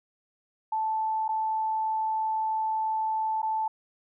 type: tone with dropouts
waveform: sine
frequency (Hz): 877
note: A5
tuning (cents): -6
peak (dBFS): -25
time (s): 0.72-3.68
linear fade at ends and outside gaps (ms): 5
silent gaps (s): 1.281-1.289 / 3.419-3.428
effects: none